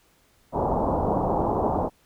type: low-pass noise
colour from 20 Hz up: white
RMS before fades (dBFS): -24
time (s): 0.52-1.9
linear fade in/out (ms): 50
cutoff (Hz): 970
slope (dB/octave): 48
effects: pink hiss -62 dBFS RMS until 2.05 s